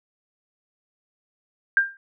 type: tone with exponential decay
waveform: sine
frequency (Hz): 1593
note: G6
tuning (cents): +27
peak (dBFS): -11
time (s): 1.77-1.97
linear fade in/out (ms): 1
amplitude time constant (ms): 43
effects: none